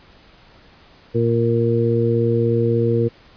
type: harmonic tone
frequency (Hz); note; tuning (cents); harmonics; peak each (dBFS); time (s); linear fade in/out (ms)
116.54; A#2; 0; 1 / 2 / 3 / 4; -19 / -23 / -22 / -19; 1.14-3.09; 20
effects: pink hiss -49 dBFS RMS until 3.36 s + resampled to 11025 Hz